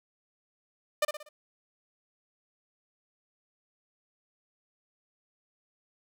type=tone with echo; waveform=sawtooth; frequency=600 Hz; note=D5; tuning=37 cents sharp; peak=-19 dBFS; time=1.02-1.05 s; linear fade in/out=5 ms; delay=60 ms; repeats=4; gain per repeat=-7 dB; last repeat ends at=1.29 s; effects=none